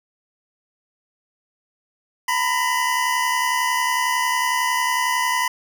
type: tone pair together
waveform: 25% pulse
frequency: 929 / 1000 Hz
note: A#5 / B5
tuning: -6 / +21 cents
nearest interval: minor second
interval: 127 cents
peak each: -21 / -16 dBFS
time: 2.28-5.48 s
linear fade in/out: 5 ms
effects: none